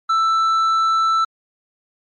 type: tone with tanh clipping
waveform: sine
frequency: 1325 Hz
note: E6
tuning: 9 cents sharp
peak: -15 dBFS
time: 0.09-1.25 s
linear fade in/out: 10 ms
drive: 6 dB
effects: MP3 48 kbps